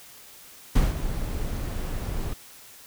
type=noise with ADSR envelope; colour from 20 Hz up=brown; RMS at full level=-17 dBFS; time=0.75-2.34 s; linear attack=7 ms; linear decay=170 ms; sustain=-12 dB; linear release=14 ms; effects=white hiss -48 dBFS RMS until 2.86 s